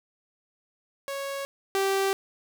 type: tone pair in turn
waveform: sawtooth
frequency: 553 / 389.7 Hz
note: C#5 / G4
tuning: -4 / -10 cents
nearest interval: tritone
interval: 606 cents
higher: first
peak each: -27 / -19 dBFS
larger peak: second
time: 1.08-1.45 / 1.75-2.13 s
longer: second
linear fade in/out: 0 ms
effects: none